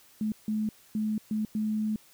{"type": "tone bursts at uneven times", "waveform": "sine", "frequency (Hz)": 215.1, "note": "A3", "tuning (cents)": -39, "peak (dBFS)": -26, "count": 5, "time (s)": [[0.21, 0.32], [0.48, 0.69], [0.95, 1.18], [1.31, 1.45], [1.55, 1.96]], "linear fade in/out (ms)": 2, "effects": ["white hiss -58 dBFS RMS until 2.13 s"]}